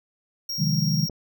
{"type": "tone", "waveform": "square", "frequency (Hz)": 5588, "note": "F8", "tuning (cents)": 0, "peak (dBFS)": -28, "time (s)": [0.49, 1.09], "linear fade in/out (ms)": 5}
{"type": "chord", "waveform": "sine", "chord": "F minor seventh", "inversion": "second", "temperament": "equal with one note detuned", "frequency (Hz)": [130.81, 154.94, 174.61, 207.7], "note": ["C3", "Eb3", "F3", "Ab3"], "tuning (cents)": [0, -7, 0, 0], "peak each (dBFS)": [-29, -23, -27, -29], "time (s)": [0.58, 1.07], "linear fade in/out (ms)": 20}
{"type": "click", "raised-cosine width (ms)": 2, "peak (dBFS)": -21, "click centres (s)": 1.097}
{"effects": []}